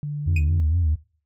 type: tone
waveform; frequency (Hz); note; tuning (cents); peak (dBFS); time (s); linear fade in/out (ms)
sine; 146.83; D3; 0; -25; 0.03-0.6; 0
type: tone with vibrato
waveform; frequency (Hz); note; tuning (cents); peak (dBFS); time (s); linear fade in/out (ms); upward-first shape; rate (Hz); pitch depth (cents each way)
sine; 81.8; E2; -13; -16; 0.26-0.96; 20; sine; 4.3; 130
type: tone with exponential decay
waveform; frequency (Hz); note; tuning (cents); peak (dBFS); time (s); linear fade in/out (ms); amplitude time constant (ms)
triangle; 2493; D#7; +3; -20; 0.36-0.45; 5; 19
effects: noise-tail reverb RT60 0.4 s tail -19 dB re dry + tanh soft clip ceiling -14 dBFS